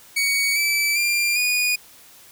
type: tone with pitch steps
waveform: sawtooth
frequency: 2244 / 2314 / 2386 / 2460 Hz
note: C#7 / D7 / D7 / D#7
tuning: +21 / -26 / +27 / -20 cents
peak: -15 dBFS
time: 0.16-1.76 s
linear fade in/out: 10 ms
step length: 400 ms
effects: white hiss -48 dBFS RMS until 2.31 s